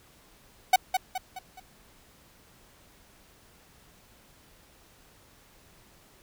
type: tone with echo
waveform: 45% pulse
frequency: 749 Hz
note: F#5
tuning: 21 cents sharp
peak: -15 dBFS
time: 0.73-0.76 s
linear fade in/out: 5 ms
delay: 210 ms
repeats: 4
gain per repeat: -7 dB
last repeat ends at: 1.6 s
effects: pink hiss -58 dBFS RMS until 6.22 s